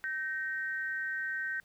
sine tone pair together, 1546.4 / 1864.7 Hz, G6 / A#6, -24 / 0 cents, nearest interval minor third, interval 324 cents, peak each -34 / -37 dBFS, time 0.04-1.6 s, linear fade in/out 0 ms, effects pink hiss -67 dBFS RMS until 1.64 s

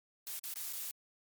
blue noise with dropouts, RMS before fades -41 dBFS, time 0.27-0.91 s, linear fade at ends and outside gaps 0 ms, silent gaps 0.392-0.438 / 0.537-0.558 / 0.727-0.732 s, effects MP3 96 kbps

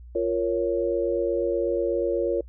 sine chord, Bb minor, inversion second, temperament equal, 349.2 / 466.2 / 554.4 Hz, F4 / Bb4 / Db5, 0 / 0 / 0 cents, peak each -26 dBFS, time 0.15-2.41 s, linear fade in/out 5 ms, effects noise-tail reverb RT60 0.1 s tail -26 dB re dry + added 60 Hz sine -41 dBFS peak until 2.48 s

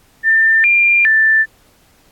sine tone with pitch steps, 1791 / 2392 / 1768 Hz, A6 / D7 / A6, +30 / +31 / +8 cents, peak -8 dBFS, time 0.23-1.46 s, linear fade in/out 50 ms, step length 410 ms, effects pink hiss -52 dBFS RMS until 2.11 s + AAC 64 kbps

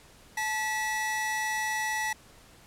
45% pulse tone pair together, 868.5 / 1946 Hz, A5 / B6, -23 / -26 cents, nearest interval octave + major second, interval 1397 cents, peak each -32 / -30 dBFS, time 0.37-2.13 s, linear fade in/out 5 ms, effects pink hiss -55 dBFS RMS until 2.66 s + low-pass 12000 Hz 12 dB/octave

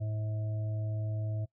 harmonic tone, 107.8 Hz, A2, 35 cents flat, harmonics 1 / 3 / 5 / 6, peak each -31 / -50 / -55 / -46 dBFS, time 0-1.46 s, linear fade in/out 20 ms, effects noise-tail reverb RT60 0.1 s tail -22 dB re dry

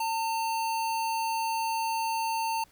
square tone, 900 Hz, A5, 39 cents sharp, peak -28 dBFS, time 0-2.64 s, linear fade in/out 5 ms, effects pink hiss -61 dBFS RMS until 2.71 s

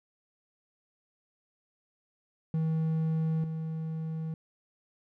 triangle tone pair in turn, 160 / 160 Hz, D#3 / D#3, +49 / +49 cents, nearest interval unison, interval 0 cents, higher neither, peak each -24 / -30 dBFS, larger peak first, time 2.54-3.44 / 3.44-4.34 s, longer neither, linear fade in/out 2 ms, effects none

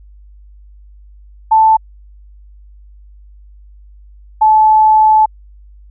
sine tone pair in turn, 880 / 866.4 Hz, A5 / A5, 0 / -27 cents, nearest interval unison, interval 27 cents, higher first, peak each -5 dBFS, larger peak neither, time 1.51-1.77 / 4.41-5.26 s, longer second, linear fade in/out 10 ms, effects added 50 Hz sine -37 dBFS peak until 5.9 s

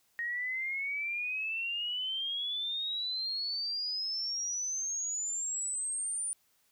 sine exponential sweep, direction up, 1864.7 to 9397 Hz, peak -32 dBFS, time 0.19-6.33 s, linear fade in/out 0 ms, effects white hiss -71 dBFS RMS until 6.71 s

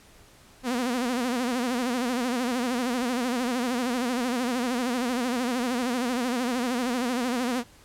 sawtooth tone with vibrato, 246.9 Hz, B3, in tune, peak -21 dBFS, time 0.63-7.64 s, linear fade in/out 50 ms, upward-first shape sine, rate 13 Hz, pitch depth 100 cents each way, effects pink hiss -54 dBFS RMS until 7.84 s + low-pass 12000 Hz 12 dB/octave

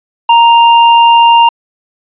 square tone, 932.3 Hz, A#5, in tune, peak -3 dBFS, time 0.29-1.49 s, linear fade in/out 5 ms, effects resampled to 8000 Hz

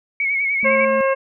sine tone with vibrato, 2217 Hz, C#7, in tune, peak -17 dBFS, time 0.2-0.85 s, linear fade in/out 2 ms, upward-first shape triangle, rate 10 Hz, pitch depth 64 cents each way
triangle tone, 220 Hz, A3, in tune, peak -23 dBFS, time 0.63-1.01 s, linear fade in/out 0 ms
harmonic tone, 538 Hz, C5, 48 cents sharp, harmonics 1 / 2 / 3 / 4 / 5, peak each -16 / -22 / -26 / -28 / -30 dBFS, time 0.64-1.15 s, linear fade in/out 20 ms
effects none

